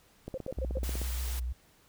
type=click train; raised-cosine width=2 ms; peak=-25 dBFS; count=13; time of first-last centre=0.28-1.016 s; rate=16.3 Hz
type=tone bursts; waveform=sine; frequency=523.3 Hz; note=C5; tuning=in tune; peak=-33 dBFS; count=4; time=0.34-0.788 s; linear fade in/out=5 ms; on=37 ms; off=100 ms
type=tone with vibrato; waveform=sine; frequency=61.74 Hz; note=B1; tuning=in tune; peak=-31 dBFS; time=0.57-1.53 s; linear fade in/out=10 ms; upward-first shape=square; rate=6.6 Hz; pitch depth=32 cents each way
type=noise; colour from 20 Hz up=white; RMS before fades=-42 dBFS; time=0.83-1.4 s; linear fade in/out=10 ms
effects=pink hiss -63 dBFS RMS until 1.88 s